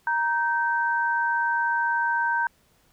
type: tone pair together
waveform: sine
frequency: 937 / 1553.3 Hz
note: A#5 / G6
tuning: +9 / -16 cents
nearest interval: major sixth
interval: 875 cents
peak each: -24 dBFS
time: 0.07-2.47 s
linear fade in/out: 2 ms
effects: pink hiss -63 dBFS RMS until 2.92 s